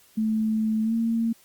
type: tone with pitch glide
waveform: sine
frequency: 218.7 to 228.5 Hz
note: A3 to A#3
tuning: -10 to -34 cents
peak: -21 dBFS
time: 0.17-1.33 s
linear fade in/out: 10 ms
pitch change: +76 cents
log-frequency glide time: 0.83-0.94 s
effects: white hiss -57 dBFS RMS until 1.44 s + Opus 48 kbps